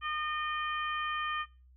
harmonic tone with a mistuned harmonic, 610 Hz, D#5, 34 cents flat, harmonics 2 / 3 / 4 / 5, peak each -34 / -38 / -41 / -40 dBFS, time 0.01-1.46 s, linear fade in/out 50 ms, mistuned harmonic 5, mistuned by +22 cents, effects noise-tail reverb RT60 0.3 s tail -18 dB re dry + added 63 Hz sine -56 dBFS peak until 1.76 s

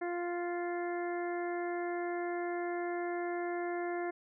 harmonic tone, 349.2 Hz, F4, in tune, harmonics 1 / 2 / 3 / 4 / 5 / 6, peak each -35 / -39 / -48 / -48 / -46 / -49 dBFS, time 0.01-4.11 s, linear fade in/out 10 ms, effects none

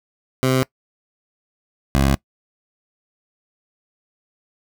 15% pulse tone pair in turn, 130.2 / 68.16 Hz, C3 / C#2, -8 / -29 cents, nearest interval major seventh, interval 1121 cents, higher first, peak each -9 / -8 dBFS, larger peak second, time 0.43-0.63 / 1.95-2.15 s, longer neither, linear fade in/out 0 ms, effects noise-tail reverb RT60 0.1 s tail -22 dB re dry

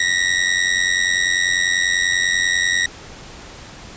sawtooth ring-modulated tone, 1899 Hz, A#6, 32 cents sharp, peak -9 dBFS, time 0-2.86 s, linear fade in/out 2 ms, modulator 45.1 Hz, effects pink hiss -38 dBFS RMS until 3.96 s + resampled to 16000 Hz

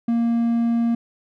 triangle tone, 233.1 Hz, A#3, in tune, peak -15 dBFS, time 0.08-0.95 s, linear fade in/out 5 ms, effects none

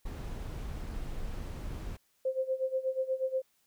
brown noise, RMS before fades -38 dBFS, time 0.05-1.97 s, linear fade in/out 10 ms
sine tone with tremolo, 523.3 Hz, C5, in tune, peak -26 dBFS, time 2.25-3.42 s, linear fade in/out 5 ms, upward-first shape sine, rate 8.3 Hz, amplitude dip 85%
effects white hiss -72 dBFS RMS until 3.66 s

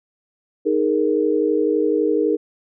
sine chord, D# suspended fourth, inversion none, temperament just, 311.1 / 414.8 / 466.7 Hz, D#4 / G#4 / A#4, 0 / -2 / +2 cents, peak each -20 dBFS, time 0.65-2.37 s, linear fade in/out 20 ms, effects none

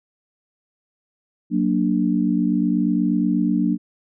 sine chord, Gb augmented, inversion none, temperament equal, 185 / 233.1 / 293.7 Hz, Gb3 / Bb3 / D4, 0 / 0 / 0 cents, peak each -21 dBFS, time 1.5-3.78 s, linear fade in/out 50 ms, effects none

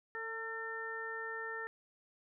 harmonic tone, 450 Hz, A4, 39 cents sharp, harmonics 1 / 2 / 3 / 4, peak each -45 / -49 / -46 / -41 dBFS, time 0.15-1.67 s, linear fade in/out 0 ms, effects none

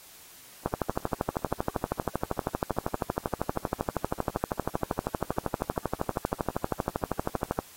click train, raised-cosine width 1 ms, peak -12 dBFS, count 89, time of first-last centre 0.66-7.589 s, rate 12.7 Hz, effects white hiss -51 dBFS RMS until 7.76 s + AAC 48 kbps

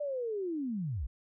sine linear sweep, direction down, 598 to 47.27 Hz, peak -32 dBFS, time 0-1.07 s, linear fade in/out 10 ms, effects none

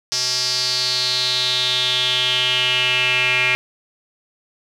square tone with band-pass filter sweep, 126.1 Hz, B2, 36 cents sharp, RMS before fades -19 dBFS, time 0.12-3.55 s, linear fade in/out 0 ms, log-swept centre 5300 to 2400 Hz, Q 5.8, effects none

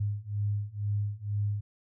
sine beating tone pair, 101.9 / 104 Hz, G#2 / G#2, -32 / +3 cents, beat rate 2.1 Hz, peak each -32 / -31 dBFS, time 0-1.61 s, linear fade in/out 10 ms, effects none

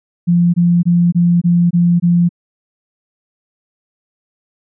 sine tone bursts, 173.3 Hz, F3, 13 cents flat, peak -8 dBFS, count 7, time 0.27-2.292 s, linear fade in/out 20 ms, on 270 ms, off 22 ms, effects none

